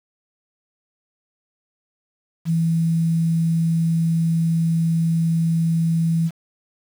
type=tone with quantisation; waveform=sine; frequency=164.81 Hz; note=E3; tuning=in tune; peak=-16 dBFS; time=2.45-6.31 s; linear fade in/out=50 ms; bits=7; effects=none